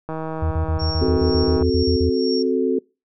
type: click train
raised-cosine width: 1 ms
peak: -15 dBFS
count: 245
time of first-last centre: 0.09-1.625 s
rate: 159 Hz
type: tone bursts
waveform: sine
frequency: 82.1 Hz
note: E2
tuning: 6 cents flat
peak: -18 dBFS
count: 13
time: 0.42-2.096 s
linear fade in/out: 5 ms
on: 92 ms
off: 40 ms
type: tone with tremolo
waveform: sine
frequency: 5510 Hz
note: F8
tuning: 24 cents flat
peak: -25 dBFS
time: 0.79-2.43 s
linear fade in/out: 10 ms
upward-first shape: triangle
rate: 2.1 Hz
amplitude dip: 85%
type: chord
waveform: sine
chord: F# diminished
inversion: second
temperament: equal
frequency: 261.6 / 370 / 440 Hz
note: C4 / F#4 / A4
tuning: 0 / 0 / 0 cents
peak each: -21 dBFS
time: 1.01-2.79 s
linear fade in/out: 5 ms
effects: noise-tail reverb RT60 0.3 s tail -26 dB re dry